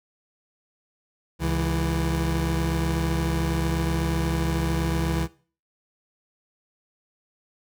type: tone pair together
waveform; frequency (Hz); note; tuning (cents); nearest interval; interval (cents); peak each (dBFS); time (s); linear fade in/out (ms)
25% pulse; 68.56 / 164.81; C#2 / E3; -18 / 0; octave + minor third; 1518; -22; 1.39-5.28; 50
effects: noise-tail reverb RT60 0.4 s tail -19 dB re dry